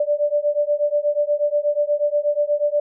sine beating tone pair, 584 / 592.3 Hz, D5 / D5, -10 / +15 cents, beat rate 8.3 Hz, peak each -20 dBFS, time 0-2.8 s, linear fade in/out 5 ms, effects none

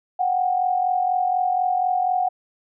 sine tone pair together, 732 / 776.1 Hz, F#5 / G5, -19 / -18 cents, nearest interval minor second, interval 101 cents, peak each -19 / -25 dBFS, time 0.19-2.29 s, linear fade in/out 10 ms, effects none

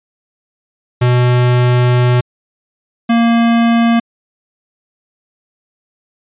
square tone pair in turn, 123.47 / 232.3 Hz, B2 / A#3, 0 / -6 cents, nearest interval major seventh, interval 1094 cents, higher second, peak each -9 dBFS, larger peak neither, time 1.01-2.21 / 3.09-4 s, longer first, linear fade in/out 10 ms, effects resampled to 8000 Hz

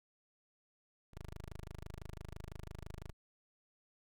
10% pulse tone, 25.96 Hz, G#0, in tune, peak -38 dBFS, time 1.13-3.13 s, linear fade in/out 10 ms, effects none

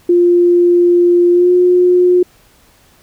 sine tone with pitch glide, 350 to 359 Hz, F4 to F4, +4 to +48 cents, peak -6 dBFS, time 0.09-2.23 s, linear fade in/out 5 ms, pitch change +44 cents, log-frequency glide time 1.32-1.51 s, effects pink hiss -49 dBFS RMS until 3.02 s

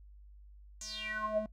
square tone with band-pass filter sweep, 215.2 Hz, A3, 38 cents flat, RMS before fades -37 dBFS, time 0.81-1.46 s, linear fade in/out 2 ms, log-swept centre 7000 to 430 Hz, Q 7.9, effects noise-tail reverb RT60 0.1 s tail -21 dB re dry + added 50 Hz sine -52 dBFS peak until 1.52 s

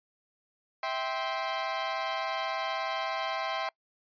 sawtooth chord, C major, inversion first, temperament equal with one note detuned, 651.7 / 784 / 1046.5 Hz, E5 / G5 / C6, -20 / 0 / 0 cents, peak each -31 dBFS, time 0.83-3.69 s, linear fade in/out 2 ms, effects noise-tail reverb RT60 0.1 s tail -25 dB re dry + resampled to 11025 Hz

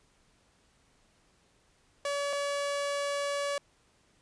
sawtooth tone pair in turn, 569 / 569 Hz, C#5 / C#5, +45 / +45 cents, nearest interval unison, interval 0 cents, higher neither, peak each -26 dBFS, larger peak neither, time 2.05-2.33 / 2.33-3.58 s, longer second, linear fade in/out 2 ms, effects pink hiss -67 dBFS RMS until 4.21 s + resampled to 22050 Hz

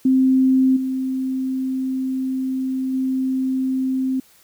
sine tone with level steps, 261.6 Hz, C4, in tune, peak -12 / -20 / -18 dBFS, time 0.05-4.2 s, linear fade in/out 5 ms, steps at 0.76 / 2.93 s, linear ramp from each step 10 ms, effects white hiss -53 dBFS RMS until 4.43 s

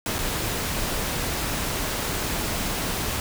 pink noise with dropouts, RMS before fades -27 dBFS, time 0.06-3.2 s, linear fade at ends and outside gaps 1 ms, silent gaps 0.184-0.188 s, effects none

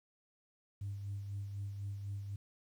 sine tone with tremolo, 100 Hz, G2, 35 cents sharp, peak -36 dBFS, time 0.81-2.36 s, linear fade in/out 5 ms, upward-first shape sine, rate 4 Hz, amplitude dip 45%, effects tanh soft clip ceiling -34 dBFS + 11-bit

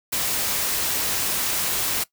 white noise, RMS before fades -24 dBFS, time 0.12-2.04 s, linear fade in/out 10 ms, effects noise-tail reverb RT60 0.1 s tail -19 dB re dry

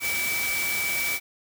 sine tone in noise, 2300 Hz, D7, 37 cents flat, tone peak -26 dBFS, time 0-1.2 s, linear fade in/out 50 ms, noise white, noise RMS -30 dBFS, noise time 0-1.2 s, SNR +1 dB, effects none

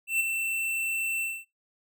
square tone with ADSR envelope, 2683 Hz, E7, 30 cents sharp, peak -22 dBFS, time 0.07-1.45 s, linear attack 130 ms, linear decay 15 ms, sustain -6 dB, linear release 230 ms, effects noise-tail reverb RT60 0.2 s tail -23 dB re dry

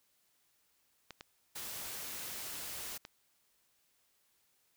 clicks, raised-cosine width 0.2 ms, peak -28 dBFS, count 3, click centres 1.107 / 1.209 / 3.051 s
white noise, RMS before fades -43 dBFS, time 1.55-2.98 s, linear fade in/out 10 ms
effects white hiss -74 dBFS RMS until 4.76 s

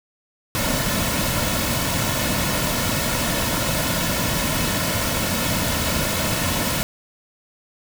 pink noise with comb filter, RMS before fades -22 dBFS, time 0.55-6.83 s, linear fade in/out 0 ms, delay 2.5 ms, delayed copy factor -0.55, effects none

